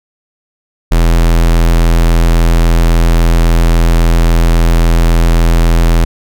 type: tone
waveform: square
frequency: 41.83 Hz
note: E1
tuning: 26 cents sharp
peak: -6 dBFS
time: 0.91-6.05 s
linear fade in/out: 10 ms
effects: none